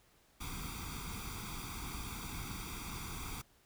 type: noise with comb filter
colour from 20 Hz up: pink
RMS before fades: -43 dBFS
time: 0.4-3.42 s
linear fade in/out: 10 ms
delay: 0.85 ms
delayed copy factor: +0.95
effects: pink hiss -68 dBFS RMS until 3.65 s